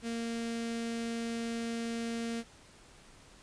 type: tone with notch filter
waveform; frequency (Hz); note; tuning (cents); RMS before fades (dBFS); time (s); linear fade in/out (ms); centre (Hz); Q
sawtooth; 231.3; A#3; -13; -36; 0.02-2.44; 50; 980; 1.2
effects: pink hiss -57 dBFS RMS until 3.42 s + resampled to 22050 Hz